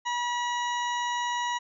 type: harmonic tone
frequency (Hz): 966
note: B5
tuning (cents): -39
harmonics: 1 / 2 / 3 / 4 / 6 / 7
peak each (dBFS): -28 / -34 / -38 / -40 / -44 / -45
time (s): 0.05-1.59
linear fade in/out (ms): 20
effects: none